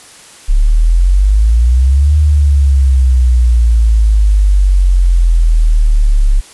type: exponential two-way sweep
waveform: sine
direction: up then down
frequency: 34.29 to 75.8 to 34.29 Hz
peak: -5 dBFS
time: 0.48-6.41 s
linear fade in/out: 20 ms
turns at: 2.17 s
effects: white hiss -37 dBFS RMS until 6.53 s + resampled to 24000 Hz